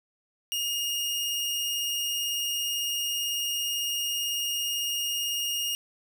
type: tone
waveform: sawtooth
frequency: 2847 Hz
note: F7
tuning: 33 cents sharp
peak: -24 dBFS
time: 0.52-5.75 s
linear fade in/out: 0 ms
effects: none